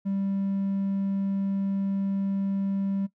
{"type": "tone", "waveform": "triangle", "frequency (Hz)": 196, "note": "G3", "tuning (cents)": 0, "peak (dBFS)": -22, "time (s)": [0.05, 3.07], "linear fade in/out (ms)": 20, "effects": ["noise-tail reverb RT60 0.1 s tail -18 dB re dry", "tanh soft clip ceiling -18 dBFS"]}